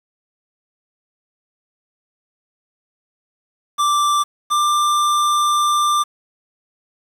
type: tone pair in turn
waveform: square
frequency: 1174.7 / 1187 Hz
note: D6 / D6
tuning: 0 / +18 cents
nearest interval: unison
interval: 18 cents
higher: second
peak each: -15 dBFS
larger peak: neither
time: 3.78-4.24 / 4.5-6.04 s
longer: second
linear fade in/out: 20 ms
effects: low-pass 11000 Hz 12 dB/octave + 7-bit